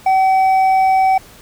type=tone with hard clipping; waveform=sine; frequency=762 Hz; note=G5; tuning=49 cents flat; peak=-11 dBFS; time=0.06-1.18 s; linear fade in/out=5 ms; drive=4 dB; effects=pink hiss -42 dBFS RMS until 1.41 s